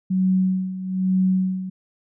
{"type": "tone with tremolo", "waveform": "sine", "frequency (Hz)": 186.9, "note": "F#3", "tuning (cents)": 18, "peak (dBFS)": -15, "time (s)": [0.1, 1.7], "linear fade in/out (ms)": 10, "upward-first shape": "sine", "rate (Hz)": 1.1, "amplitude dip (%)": 75, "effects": []}